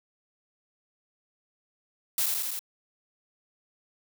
blue noise with echo, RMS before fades -26 dBFS, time 2.18-2.26 s, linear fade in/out 2 ms, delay 83 ms, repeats 4, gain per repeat -2 dB, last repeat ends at 2.592 s, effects none

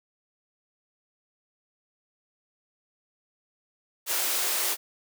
white high-pass noise, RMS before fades -27 dBFS, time 4.06-4.77 s, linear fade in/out 50 ms, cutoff 320 Hz, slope 48 dB/octave, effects none

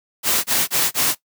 white noise bursts, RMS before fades -18 dBFS, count 4, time 0.23-1.151 s, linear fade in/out 50 ms, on 210 ms, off 27 ms, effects noise-tail reverb RT60 0.1 s tail -17 dB re dry + high-pass 100 Hz 12 dB/octave

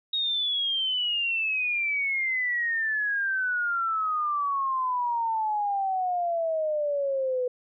sine exponential sweep, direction down, 3772 to 493.9 Hz, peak -24 dBFS, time 0.13-7.48 s, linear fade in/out 5 ms, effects none

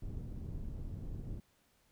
pink low-pass noise, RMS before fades -42 dBFS, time 0.02-1.4 s, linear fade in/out 5 ms, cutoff 200 Hz, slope 12 dB/octave, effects pink hiss -72 dBFS RMS until 1.91 s

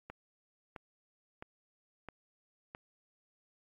click train, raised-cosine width 0.5 ms, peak -29 dBFS, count 5, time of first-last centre 0.1-2.749 s, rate 1.51 Hz, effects AAC 64 kbps

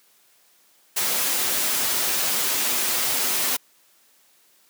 white noise with comb filter, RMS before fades -23 dBFS, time 0.96-3.57 s, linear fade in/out 10 ms, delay 7.9 ms, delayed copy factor +0.55, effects white hiss -59 dBFS RMS until 4.69 s + high-pass 200 Hz 12 dB/octave

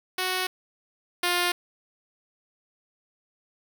5% pulse tone pair in turn, 370 / 353.2 Hz, F#4 / F4, 0 / +20 cents, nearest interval minor second, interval 80 cents, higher first, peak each -14 / -11 dBFS, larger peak second, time 0.18-0.47 / 1.23-1.52 s, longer neither, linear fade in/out 5 ms, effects none

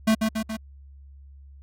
square tone with echo, 220 Hz, A3, in tune, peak -17 dBFS, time 0.07-0.15 s, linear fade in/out 10 ms, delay 140 ms, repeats 3, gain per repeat -4 dB, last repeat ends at 0.57 s, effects added 69 Hz sine -44 dBFS peak until 1.62 s + AAC 48 kbps

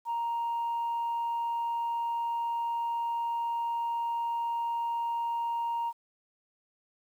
sine tone, 934 Hz, A#5, 3 cents sharp, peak -27 dBFS, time 0.05-5.93 s, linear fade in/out 50 ms, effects tanh soft clip ceiling -26 dBFS + 10-bit

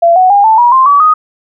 sine tone with pitch steps, 680 / 741.5 / 808.7 / 881.9 / 961.7 / 1048.7 / 1143.6 / 1247.1 Hz, F5 / F#5 / G#5 / A5 / B5 / C6 / D6 / D#6, -46 / +4 / -46 / +4 / -46 / +4 / -46 / +4 cents, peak -3 dBFS, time 0.02-1.14 s, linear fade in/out 10 ms, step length 140 ms, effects none

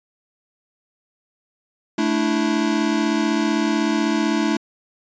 square chord, A suspended fourth, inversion none, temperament equal with one note detuned, 219 / 293.7 / 329.6 Hz, A3 / D4 / E4, -8 / 0 / 0 cents, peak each -23 dBFS, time 1.98-4.57 s, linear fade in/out 5 ms, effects resampled to 16000 Hz

